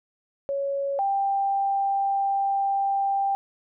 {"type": "tone pair in turn", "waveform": "sine", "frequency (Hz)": [556, 789.7], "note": ["C#5", "G5"], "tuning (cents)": [5, 13], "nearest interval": "tritone", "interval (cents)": 608, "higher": "second", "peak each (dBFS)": [-24, -21], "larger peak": "second", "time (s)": [[0.49, 0.99], [0.99, 3.35]], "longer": "second", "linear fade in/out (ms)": 0, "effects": []}